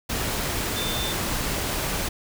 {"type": "tone in noise", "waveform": "sine", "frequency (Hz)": 3561, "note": "A7", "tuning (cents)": 20, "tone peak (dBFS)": -30, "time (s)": [0.76, 1.13], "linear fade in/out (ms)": 10, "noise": "pink", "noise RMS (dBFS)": -27, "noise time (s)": [0.09, 2.09], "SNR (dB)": -6, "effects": []}